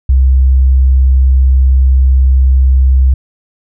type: tone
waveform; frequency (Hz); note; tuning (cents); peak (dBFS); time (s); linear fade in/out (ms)
sine; 65.41; C2; 0; -4; 0.09-3.14; 5
effects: none

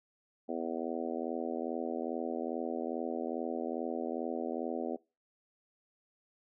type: harmonic tone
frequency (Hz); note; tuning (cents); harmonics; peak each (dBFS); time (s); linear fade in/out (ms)
82.4; E2; 0; 3 / 4 / 5 / 6 / 7 / 8 / 9; -39 / -40 / -41 / -42 / -42 / -43 / -44; 0.48-4.97; 20
effects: noise-tail reverb RT60 0.3 s tail -24 dB re dry

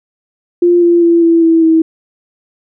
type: tone with pitch steps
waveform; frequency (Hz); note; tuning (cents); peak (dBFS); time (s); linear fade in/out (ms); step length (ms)
sine; 349.2 / 343.8 / 338.5 / 333.2 / 328.1 / 323; F4 / F4 / E4 / E4 / E4 / E4; 0 / -27 / +46 / +19 / -8 / -35; -5; 0.62-1.82; 5; 200
effects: none

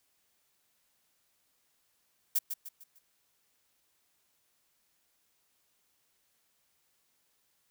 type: noise with echo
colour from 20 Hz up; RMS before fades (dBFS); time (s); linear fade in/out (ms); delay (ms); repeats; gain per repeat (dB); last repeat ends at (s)
violet; -27; 2.35-2.39; 10; 150; 4; -8; 2.99
effects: white hiss -74 dBFS RMS until 7.7 s

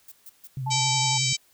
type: noise bursts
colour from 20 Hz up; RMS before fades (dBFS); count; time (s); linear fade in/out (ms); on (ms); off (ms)
violet; -43; 3; 0.08-0.474; 5; 38; 140
type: tone with vibrato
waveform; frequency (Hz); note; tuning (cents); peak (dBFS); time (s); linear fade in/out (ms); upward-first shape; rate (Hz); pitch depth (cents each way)
sine; 130.81; C3; 0; -28; 0.57-1.33; 2; sine; 11; 64
type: tone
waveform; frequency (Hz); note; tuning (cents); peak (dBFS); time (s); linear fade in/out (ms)
sine; 873; A5; -14; -27; 0.66-1.18; 10
type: harmonic tone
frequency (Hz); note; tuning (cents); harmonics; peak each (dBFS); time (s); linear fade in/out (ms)
773; G5; -24; 3 / 4 / 5 / 6 / 7 / 8 / 9 / 10; -31 / -31 / -31 / -31 / -31 / -31 / -31 / -31; 0.7-1.37; 20
effects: white hiss -61 dBFS RMS until 1.53 s

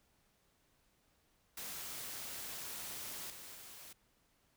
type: noise with level steps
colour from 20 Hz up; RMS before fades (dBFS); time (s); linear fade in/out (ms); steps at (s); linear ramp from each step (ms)
white; -45 / -51 / -53; 1.57-3.93; 5; 3.3 / 3.55; 2
effects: pink hiss -74 dBFS RMS until 4.56 s

